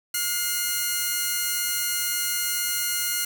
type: tone pair together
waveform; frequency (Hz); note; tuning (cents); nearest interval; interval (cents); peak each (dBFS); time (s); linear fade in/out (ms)
5% pulse; 1432 / 2099; F6 / C7; +43 / +5; perfect fifth; 662; -15 / -17; 0.14-3.25; 5
effects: 7-bit